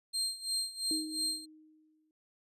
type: tone with tremolo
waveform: 30% pulse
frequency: 4186 Hz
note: C8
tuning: in tune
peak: -27 dBFS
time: 0.13-1.46 s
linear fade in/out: 20 ms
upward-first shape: sine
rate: 2.9 Hz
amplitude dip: 85%
type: tone with exponential decay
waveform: sine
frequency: 311.1 Hz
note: D#4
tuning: in tune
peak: -33 dBFS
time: 0.91-2.11 s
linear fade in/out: 1 ms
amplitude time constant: 260 ms
effects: resampled to 32000 Hz